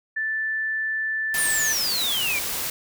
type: tone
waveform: sine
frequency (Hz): 1760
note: A6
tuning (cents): 0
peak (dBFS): -23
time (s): 0.16-1.73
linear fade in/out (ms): 10
type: noise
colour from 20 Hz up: white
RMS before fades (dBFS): -28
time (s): 1.34-2.7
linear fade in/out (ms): 2
type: exponential sweep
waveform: sine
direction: down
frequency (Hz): 9740 to 2285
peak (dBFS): -23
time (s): 1.38-2.39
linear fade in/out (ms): 2
effects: none